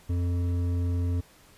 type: tone with hard clipping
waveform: sine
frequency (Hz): 87.8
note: F2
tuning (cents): +10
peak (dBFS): -26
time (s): 0.09-1.21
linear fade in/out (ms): 10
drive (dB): 9
effects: pink hiss -56 dBFS RMS until 1.57 s + resampled to 32000 Hz